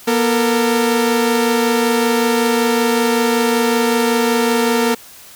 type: tone pair together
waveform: sawtooth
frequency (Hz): 239.4 / 453.5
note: A#3 / A#4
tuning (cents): +46 / -48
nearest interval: major seventh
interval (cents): 1106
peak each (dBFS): -12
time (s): 0.07-4.95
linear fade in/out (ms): 10
effects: white hiss -40 dBFS RMS until 5.35 s